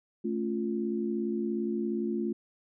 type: chord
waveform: sine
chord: A augmented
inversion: none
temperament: equal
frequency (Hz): 220 / 277.2 / 349.2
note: A3 / C#4 / E#4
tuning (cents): 0 / 0 / 0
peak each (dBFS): -31 / -37 / -32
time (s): 0.24-2.33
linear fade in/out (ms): 10
effects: none